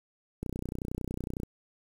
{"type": "click train", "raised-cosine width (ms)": 3, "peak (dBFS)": -21, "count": 32, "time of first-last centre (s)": [0.43, 1.433], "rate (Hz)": 30.9, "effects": ["8-bit"]}